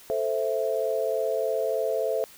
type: chord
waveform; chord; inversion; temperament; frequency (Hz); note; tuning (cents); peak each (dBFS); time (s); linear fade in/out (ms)
sine; A minor; none; equal; 440 / 523.3 / 659.3; A4 / C5 / E5; 0 / 0 / 0; -28; 0.1-2.24; 0
effects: white hiss -50 dBFS RMS until 2.37 s